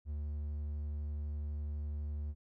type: tone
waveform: triangle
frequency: 74 Hz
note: D2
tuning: 14 cents sharp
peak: -34 dBFS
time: 0.05-2.35 s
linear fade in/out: 50 ms
effects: none